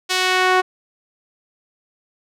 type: tone with band-pass filter sweep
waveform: sawtooth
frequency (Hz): 370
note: F#4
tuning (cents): 0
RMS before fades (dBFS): -17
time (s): 0.09-0.62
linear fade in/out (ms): 20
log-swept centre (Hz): 4400 to 1100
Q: 0.84
effects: none